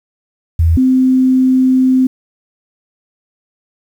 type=tone pair in turn; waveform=sine; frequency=82.41 / 258.7 Hz; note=E2 / C4; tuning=0 / -19 cents; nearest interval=octave + minor sixth; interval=1981 cents; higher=second; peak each=-7 dBFS; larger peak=neither; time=0.59-0.77 / 0.77-2.07 s; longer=second; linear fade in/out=5 ms; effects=7-bit